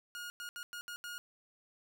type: tone bursts at uneven times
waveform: sawtooth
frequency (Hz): 1432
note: F6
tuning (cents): +43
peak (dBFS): -38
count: 6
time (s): 0.15-0.3 / 0.4-0.49 / 0.56-0.63 / 0.73-0.81 / 0.88-0.96 / 1.04-1.18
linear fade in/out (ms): 0
effects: none